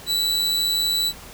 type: tone with amplitude modulation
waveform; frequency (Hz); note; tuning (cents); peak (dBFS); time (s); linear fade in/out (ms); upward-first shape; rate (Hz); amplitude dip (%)
40% pulse; 3951; B7; 0; -16; 0.06-1.13; 50; sine; 165; 45
effects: pink hiss -41 dBFS RMS until 1.33 s